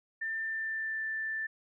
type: tone with pitch glide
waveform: sine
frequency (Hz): 1790 to 1768.4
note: A6 to A6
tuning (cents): +29 to +8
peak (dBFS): -32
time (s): 0.21-1.47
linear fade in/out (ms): 10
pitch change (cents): -21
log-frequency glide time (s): 0.37-1.02
effects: none